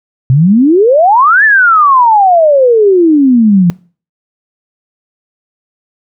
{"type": "exponential two-way sweep", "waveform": "sine", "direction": "up then down", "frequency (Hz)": [123.47, 1793, 168.8], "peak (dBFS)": -3, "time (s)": [0.3, 3.7], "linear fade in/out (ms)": 0, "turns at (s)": 1.44, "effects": ["noise-tail reverb RT60 0.4 s tail -23 dB re dry"]}